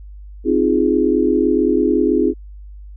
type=chord; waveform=sine; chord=F minor seventh; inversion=second; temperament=equal; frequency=261.6 / 311.1 / 349.2 / 415.3 Hz; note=C4 / Eb4 / F4 / Ab4; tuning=0 / 0 / 0 / 0 cents; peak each=-18 dBFS; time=0.44-2.34 s; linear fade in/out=50 ms; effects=added 50 Hz sine -33 dBFS peak until 2.96 s